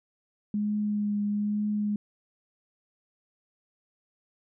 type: tone with vibrato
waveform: sine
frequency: 207.7 Hz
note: G#3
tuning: in tune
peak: -25 dBFS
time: 0.54-1.96 s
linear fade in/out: 2 ms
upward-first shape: triangle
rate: 1.1 Hz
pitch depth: 19 cents each way
effects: none